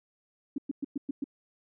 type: tone bursts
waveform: sine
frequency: 279.2 Hz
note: C#4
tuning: 13 cents sharp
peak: -28 dBFS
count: 6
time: 0.56-1.242 s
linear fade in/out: 5 ms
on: 22 ms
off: 110 ms
effects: none